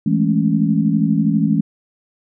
sine chord, A major seventh, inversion second, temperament equal, 164.81 / 207.7 / 220 / 277.2 Hz, E3 / G#3 / A3 / C#4, 0 / 0 / 0 / 0 cents, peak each -18 / -18 / -19 / -20 dBFS, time 0.06-1.61 s, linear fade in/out 5 ms, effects none

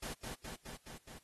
pink noise with echo, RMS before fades -43 dBFS, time 0.02-0.14 s, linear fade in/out 10 ms, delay 210 ms, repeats 5, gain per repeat -2 dB, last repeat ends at 1.19 s, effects white hiss -70 dBFS RMS until 1.23 s + AAC 32 kbps

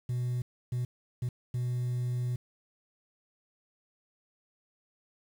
sine tone bursts at uneven times, 123.47 Hz, B2, in tune, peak -26 dBFS, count 4, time 0.09-0.42 / 0.72-0.85 / 1.22-1.29 / 1.54-2.36 s, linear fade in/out 5 ms, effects tanh soft clip ceiling -28 dBFS + 9-bit

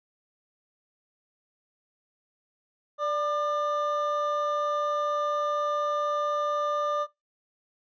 triangle tone pair together, 587.3 / 1200.7 Hz, D5 / D6, 0 / +38 cents, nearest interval octave, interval 1238 cents, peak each -26 dBFS, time 2.98-7.07 s, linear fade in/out 50 ms, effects noise-tail reverb RT60 0.2 s tail -20 dB re dry + resampled to 16000 Hz

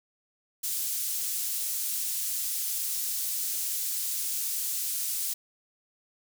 pink high-pass noise, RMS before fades -31 dBFS, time 0.63-5.34 s, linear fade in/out 10 ms, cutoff 7700 Hz, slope 12 dB/octave, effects none

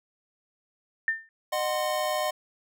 sine tone with exponential decay, 1800 Hz, A6, 39 cents sharp, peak -19 dBFS, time 1.08-1.29 s, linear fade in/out 1 ms, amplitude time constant 44 ms
square chord, C diminished, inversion first, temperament equal with one note detuned, 611.6 / 740 / 1046.5 Hz, Eb5 / Gb5 / C6, -30 / 0 / 0 cents, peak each -29 / -32 / -33 dBFS, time 1.52-2.31 s, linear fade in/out 10 ms
effects none

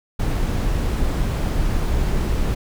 brown noise, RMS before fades -20 dBFS, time 0.19-2.55 s, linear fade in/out 10 ms, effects none

